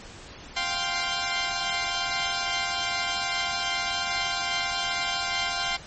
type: chord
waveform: 10% pulse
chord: F suspended second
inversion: none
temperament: equal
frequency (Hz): 698.5 / 784 / 1046.5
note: F5 / G5 / C6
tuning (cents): 0 / 0 / 0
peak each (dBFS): -22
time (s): 0.56-5.77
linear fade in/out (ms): 10
effects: pink hiss -44 dBFS RMS until 5.86 s + MP3 32 kbps